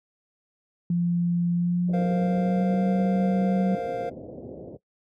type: tone with pitch glide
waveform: sine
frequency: 173.3 to 188.98 Hz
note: F3 to F#3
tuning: -13 to +37 cents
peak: -20 dBFS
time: 0.9-3.75 s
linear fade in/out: 2 ms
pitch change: +150 cents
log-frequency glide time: 1.54-2.84 s
type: low-pass noise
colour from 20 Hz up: white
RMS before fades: -39 dBFS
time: 1.88-4.77 s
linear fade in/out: 10 ms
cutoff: 590 Hz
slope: 48 dB/octave
type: chord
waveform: triangle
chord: Bb suspended second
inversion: none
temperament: equal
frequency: 466.2 / 523.3 / 698.5 Hz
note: Bb4 / C5 / F5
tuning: 0 / 0 / 0 cents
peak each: -30 dBFS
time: 1.93-4.1 s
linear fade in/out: 10 ms
effects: noise-tail reverb RT60 0.1 s tail -18 dB re dry + high-pass 100 Hz 12 dB/octave